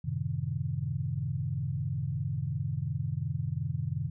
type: chord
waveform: sine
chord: F# diminished seventh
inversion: none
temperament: equal with one note detuned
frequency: 92.5 / 110 / 132.64 / 155.56 Hz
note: F#2 / A2 / C3 / Eb3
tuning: 0 / 0 / +24 / 0 cents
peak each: -37 / -37 / -33 / -35 dBFS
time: 0.04-4.1 s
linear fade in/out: 10 ms
effects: none